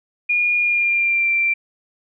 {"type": "tone with pitch glide", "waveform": "sine", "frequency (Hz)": [2431, 2356], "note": ["D#7", "D7"], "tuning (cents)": [-41, 5], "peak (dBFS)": -15, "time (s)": [0.29, 1.54], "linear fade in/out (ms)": 10, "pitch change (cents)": -54, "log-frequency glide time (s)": [0.58, 1.3], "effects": []}